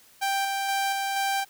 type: tone with tremolo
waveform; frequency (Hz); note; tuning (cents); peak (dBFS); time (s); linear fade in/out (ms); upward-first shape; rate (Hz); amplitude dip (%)
sawtooth; 786; G5; +4; -20; 0.21-1.45; 20; square; 2.1; 25
effects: white hiss -56 dBFS RMS until 1.49 s